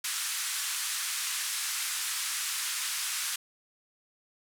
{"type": "band-pass noise", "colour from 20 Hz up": "white", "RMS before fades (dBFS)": -33, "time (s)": [0.04, 3.36], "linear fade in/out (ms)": 5, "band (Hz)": [1200, 11000], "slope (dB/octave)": 24, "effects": []}